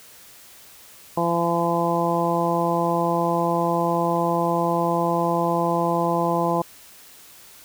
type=harmonic tone; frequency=170 Hz; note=F3; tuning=46 cents flat; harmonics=1 / 2 / 3 / 4 / 5 / 6; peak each=-26 / -26 / -26 / -26 / -26 / -26 dBFS; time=1.17-6.62 s; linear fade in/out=5 ms; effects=white hiss -47 dBFS RMS until 7.64 s